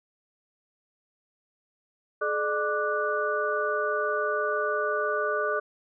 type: tone cluster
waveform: sine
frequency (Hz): 426.1 / 600 / 1177 / 1475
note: G#4 / D5 / D6 / F#6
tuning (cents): +44 / +37 / +3 / -6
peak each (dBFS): -30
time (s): 2.21-5.6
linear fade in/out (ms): 10
effects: none